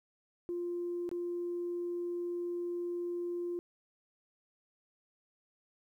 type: tone with dropouts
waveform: sine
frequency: 349.2 Hz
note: F4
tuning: in tune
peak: -33 dBFS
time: 0.49-3.59 s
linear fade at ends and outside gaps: 0 ms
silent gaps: 1.091-1.114 s
effects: tanh soft clip ceiling -29 dBFS + 12-bit